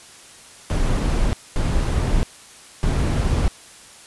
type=noise bursts at uneven times; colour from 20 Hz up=brown; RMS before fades=-19 dBFS; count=3; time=0.7-1.33 / 1.56-2.23 / 2.83-3.48 s; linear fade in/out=0 ms; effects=white hiss -44 dBFS RMS until 4.06 s + resampled to 24000 Hz

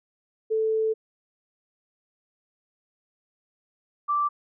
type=tone pair in turn; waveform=sine; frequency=440 / 1170.6 Hz; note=A4 / D6; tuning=0 / -6 cents; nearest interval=octave + perfect fourth; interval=1694 cents; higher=second; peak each=-21 dBFS; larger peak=neither; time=0.5-0.94 / 4.08-4.29 s; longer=first; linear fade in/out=20 ms; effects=none

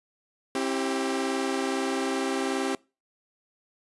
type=chord; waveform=sawtooth; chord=C major; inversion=none; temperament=equal with one note detuned; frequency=268.2 / 329.6 / 392 Hz; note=C4 / E4 / G4; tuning=+43 / 0 / 0 cents; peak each=-25 / -30 / -26 dBFS; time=0.55-2.75 s; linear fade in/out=2 ms; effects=noise-tail reverb RT60 0.3 s tail -24 dB re dry + resampled to 24000 Hz

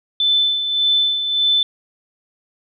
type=tone with tremolo; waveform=sine; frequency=3520 Hz; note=A7; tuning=in tune; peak=-12 dBFS; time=0.2-1.63 s; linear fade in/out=2 ms; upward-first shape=sine; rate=1.7 Hz; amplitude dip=55%; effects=none

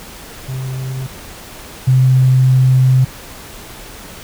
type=tone pair in turn; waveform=triangle / sine; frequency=130.81 / 129.53 Hz; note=C3 / C3; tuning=0 / -17 cents; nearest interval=unison; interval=17 cents; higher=first; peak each=-18 / -7 dBFS; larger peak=second; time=0.48-1.07 / 1.87-3.05 s; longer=second; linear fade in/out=10 ms; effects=pink hiss -34 dBFS RMS until 4.23 s

